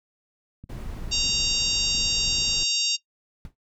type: click train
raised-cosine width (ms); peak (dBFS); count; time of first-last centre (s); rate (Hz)
5; -29; 17; 0.64-2.387; 9.16
type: noise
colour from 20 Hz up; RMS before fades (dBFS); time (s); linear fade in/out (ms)
brown; -35; 0.69-2.64; 10
type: harmonic tone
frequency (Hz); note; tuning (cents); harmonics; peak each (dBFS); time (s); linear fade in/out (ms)
930; A#5; -4; 3 / 4 / 5 / 6 / 7 / 8; -28 / -27 / -26 / -29 / -32 / -32; 1.11-2.97; 20
type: noise with exponential decay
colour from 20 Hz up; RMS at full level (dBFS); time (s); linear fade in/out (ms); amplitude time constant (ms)
brown; -36; 3.45-3.55; 1; 20
effects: noise-tail reverb RT60 0.1 s tail -20 dB re dry